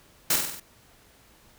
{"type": "noise with echo", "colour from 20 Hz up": "white", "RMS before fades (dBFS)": -22, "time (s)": [0.3, 0.36], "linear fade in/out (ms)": 5, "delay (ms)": 48, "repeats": 5, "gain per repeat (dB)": -4, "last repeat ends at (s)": 0.6, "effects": ["pink hiss -57 dBFS RMS until 1.58 s"]}